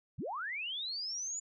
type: linear sweep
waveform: sine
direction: up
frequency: 73.42 to 7040 Hz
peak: -36 dBFS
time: 0.18-1.4 s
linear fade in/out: 10 ms
effects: none